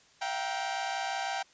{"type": "tone cluster", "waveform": "sawtooth", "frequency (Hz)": [665, 715, 781, 944], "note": ["E5", "F5", "G5", "A#5"], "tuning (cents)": [15, 41, -7, 22], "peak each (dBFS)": [-38, -36, -29, -37], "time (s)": [0.21, 1.43], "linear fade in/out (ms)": 10, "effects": ["white hiss -61 dBFS RMS until 1.53 s", "resampled to 16000 Hz"]}